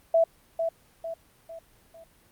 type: tone with echo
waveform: sine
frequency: 660 Hz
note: E5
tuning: 2 cents sharp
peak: -17 dBFS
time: 0.14-0.24 s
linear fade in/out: 5 ms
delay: 450 ms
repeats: 4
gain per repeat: -7 dB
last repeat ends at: 2.04 s
effects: pink hiss -60 dBFS RMS until 2.31 s + Opus 32 kbps